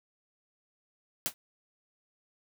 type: noise with exponential decay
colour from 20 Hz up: white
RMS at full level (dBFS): -26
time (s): 1.26-1.34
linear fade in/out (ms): 0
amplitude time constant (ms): 17
effects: none